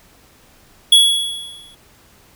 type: tone with exponential decay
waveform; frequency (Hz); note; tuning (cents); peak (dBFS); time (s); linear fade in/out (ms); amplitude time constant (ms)
square; 3363; G#7; +21; -5; 0.92-1.75; 5; 180
effects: pink hiss -50 dBFS RMS until 2.35 s